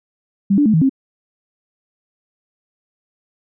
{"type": "tone with pitch steps", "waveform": "sine", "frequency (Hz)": [197.7, 291.4, 216.4, 159.7, 268], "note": ["G3", "D4", "A3", "D#3", "C4"], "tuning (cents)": [15, -13, -29, 45, 42], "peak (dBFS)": -10, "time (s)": [0.5, 0.895], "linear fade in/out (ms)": 10, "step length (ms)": 79, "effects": []}